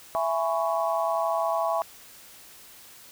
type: chord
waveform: sine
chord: C# minor seventh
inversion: first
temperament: just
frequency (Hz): 665.2 / 831.5 / 997.9 / 1108.7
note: E5 / G#5 / B5 / C#6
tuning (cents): +16 / +2 / +18 / 0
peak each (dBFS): -26 / -30 / -31 / -30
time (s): 0.15-1.82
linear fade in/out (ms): 0
effects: white hiss -49 dBFS RMS until 3.11 s